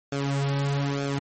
sawtooth tone with flanger, 140 Hz, C#3, 18 cents sharp, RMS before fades -26 dBFS, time 0.12-1.19 s, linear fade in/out 5 ms, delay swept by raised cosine 1 to 4.3 ms, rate 1.1 Hz, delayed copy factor -0.85, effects MP3 32 kbps

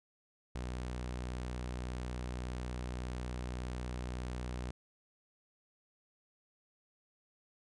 sawtooth tone, 61.74 Hz, B1, in tune, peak -34 dBFS, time 0.55-4.71 s, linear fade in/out 5 ms, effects resampled to 22050 Hz

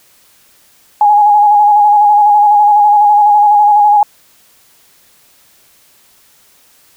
sine tone with vibrato, 830.6 Hz, G#5, in tune, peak -4 dBFS, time 1.01-4.03 s, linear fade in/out 2 ms, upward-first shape square, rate 12 Hz, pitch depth 26 cents each way, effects white hiss -48 dBFS RMS until 6.96 s

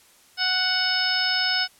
harmonic tone, 740 Hz, F#5, in tune, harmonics 1 / 2 / 3 / 4 / 5 / 6 / 7, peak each -32 / -26 / -31 / -29 / -32 / -32 / -24 dBFS, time 0.37-1.68 s, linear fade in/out 50 ms, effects white hiss -55 dBFS RMS until 1.79 s + low-pass 12000 Hz 12 dB/octave

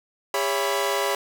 sawtooth tone cluster, 405.2 / 559 / 671 / 987 Hz, G#4 / C#5 / E5 / B5, -43 / +14 / +31 / -1 cents, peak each -23 / -23 / -27 / -24 dBFS, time 0.34-1.15 s, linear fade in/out 2 ms, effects none

